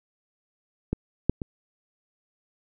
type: clicks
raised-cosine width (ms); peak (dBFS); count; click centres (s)
3; -12 / -6 / -18; 3; 0.93 / 1.296 / 1.418
effects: none